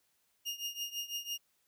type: tone with tremolo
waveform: 30% pulse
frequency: 2837 Hz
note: F7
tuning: 27 cents sharp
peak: -31 dBFS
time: 0.45-1.38 s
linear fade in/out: 20 ms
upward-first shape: triangle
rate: 6 Hz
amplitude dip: 90%
effects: white hiss -75 dBFS RMS until 1.67 s